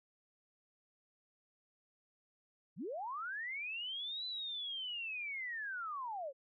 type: linear two-way sweep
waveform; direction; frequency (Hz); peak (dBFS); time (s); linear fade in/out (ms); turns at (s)
sine; up then down; 123.47 to 4026 to 510; -39; 2.76-6.33; 50; 4.26
effects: none